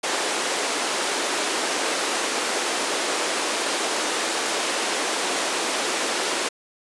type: band-pass noise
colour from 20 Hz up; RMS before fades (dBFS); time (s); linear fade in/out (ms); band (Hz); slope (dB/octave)
pink; -25; 0.03-6.49; 10; 320 to 10000; 24
effects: resampled to 24000 Hz